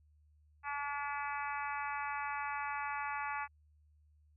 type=harmonic tone; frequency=286.7 Hz; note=D4; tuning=42 cents flat; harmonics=3 / 4 / 5 / 6 / 7 / 8 / 9; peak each=-40 / -42 / -44 / -46 / -47 / -48 / -49 dBFS; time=0.63-3.48 s; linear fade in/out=50 ms; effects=added 75 Hz sine -64 dBFS peak until 4.36 s